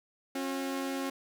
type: tone pair together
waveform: sawtooth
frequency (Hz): 271.1 / 360.3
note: C#4 / F#4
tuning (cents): -38 / -46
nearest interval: perfect fourth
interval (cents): 492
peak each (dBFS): -29 / -36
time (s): 0.35-1.1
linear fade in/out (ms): 5
effects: none

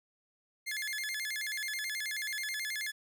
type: tone with vibrato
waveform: sawtooth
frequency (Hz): 1903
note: A#6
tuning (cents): +35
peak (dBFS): -31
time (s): 0.66-2.92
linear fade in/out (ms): 20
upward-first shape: square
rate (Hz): 9.3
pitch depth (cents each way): 180
effects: none

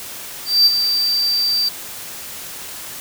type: tone with ADSR envelope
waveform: triangle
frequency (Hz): 4665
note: D8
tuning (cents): -12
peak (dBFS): -6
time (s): 0.45-1.69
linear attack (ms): 210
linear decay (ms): 30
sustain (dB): -8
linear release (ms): 7
effects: white hiss -32 dBFS RMS until 3 s

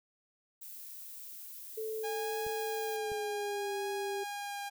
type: noise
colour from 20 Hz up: violet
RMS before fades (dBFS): -47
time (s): 0.61-2.97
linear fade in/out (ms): 10
type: tone with pitch glide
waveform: sine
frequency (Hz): 440 to 396.6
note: A4 to G4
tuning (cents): 0 to +20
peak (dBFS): -35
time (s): 1.77-4.24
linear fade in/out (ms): 10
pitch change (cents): -180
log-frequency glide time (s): 2.86-3.75
type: tone with vibrato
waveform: sawtooth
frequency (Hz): 817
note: G#5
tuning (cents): -29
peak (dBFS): -34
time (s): 2.03-4.7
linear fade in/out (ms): 20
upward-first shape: triangle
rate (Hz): 0.67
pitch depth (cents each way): 22
type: clicks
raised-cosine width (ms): 5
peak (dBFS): -38 / -37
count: 2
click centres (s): 2.466 / 3.118
effects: none

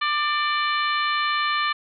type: harmonic tone with a mistuned harmonic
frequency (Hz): 594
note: D5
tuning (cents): +20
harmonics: 2 / 3 / 4 / 5 / 6 / 7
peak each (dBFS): -23 / -27 / -29 / -31 / -33 / -34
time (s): 0.01-1.73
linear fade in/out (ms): 10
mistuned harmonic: 4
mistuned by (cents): -27
effects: none

